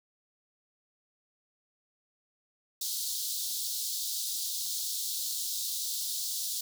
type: high-pass noise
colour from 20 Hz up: pink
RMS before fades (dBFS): -34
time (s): 2.81-6.61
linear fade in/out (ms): 5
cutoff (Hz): 3700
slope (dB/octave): 48
effects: none